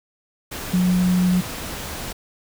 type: tone in noise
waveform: sine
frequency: 181.3 Hz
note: F#3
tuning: 35 cents flat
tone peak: -15 dBFS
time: 0.73-1.41 s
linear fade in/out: 10 ms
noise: pink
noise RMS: -31 dBFS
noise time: 0.51-2.13 s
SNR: +13 dB
effects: none